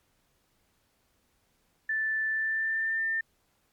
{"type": "tone with pitch glide", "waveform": "sine", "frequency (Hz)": [1760, 1801.1], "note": ["A6", "A6"], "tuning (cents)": [0, 40], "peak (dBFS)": -26, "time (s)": [1.89, 3.21], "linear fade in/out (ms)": 5, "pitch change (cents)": 40, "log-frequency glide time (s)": [2.29, 3.07], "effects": ["pink hiss -71 dBFS RMS until 3.72 s", "MP3 96 kbps"]}